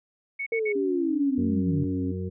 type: tone bursts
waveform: sine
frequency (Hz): 2217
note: C#7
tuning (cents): 0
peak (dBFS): -28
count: 3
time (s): 0.39-0.727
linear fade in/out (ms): 10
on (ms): 75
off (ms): 56
type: linear sweep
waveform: sine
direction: down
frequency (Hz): 462.8 to 134.5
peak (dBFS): -24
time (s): 0.52-1.84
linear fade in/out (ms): 2
type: tone with vibrato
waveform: sine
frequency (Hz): 278.7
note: C#4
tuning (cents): +9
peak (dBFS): -27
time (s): 0.75-2.12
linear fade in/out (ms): 10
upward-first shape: sine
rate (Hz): 2.1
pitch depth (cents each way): 42
type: harmonic tone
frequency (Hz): 92.5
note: F#2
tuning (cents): 0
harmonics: 1 / 2 / 4 / 5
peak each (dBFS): -31 / -33 / -37 / -39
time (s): 1.37-2.3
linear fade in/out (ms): 20
effects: none